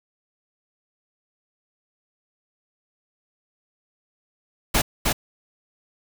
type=noise with echo; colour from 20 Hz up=pink; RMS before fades=-19 dBFS; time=4.74-4.82 s; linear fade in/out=10 ms; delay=310 ms; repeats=1; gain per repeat=-2 dB; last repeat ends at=5.13 s; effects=none